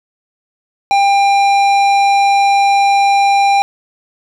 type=tone with tanh clipping; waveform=triangle; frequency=797 Hz; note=G5; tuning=28 cents sharp; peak=-10 dBFS; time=0.91-3.62 s; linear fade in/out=0 ms; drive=18 dB; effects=none